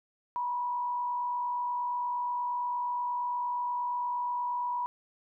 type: tone with frequency modulation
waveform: sine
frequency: 975 Hz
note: B5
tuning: 23 cents flat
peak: -29 dBFS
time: 0.36-4.86 s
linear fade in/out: 0 ms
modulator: 48.5 Hz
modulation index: 0.43
effects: none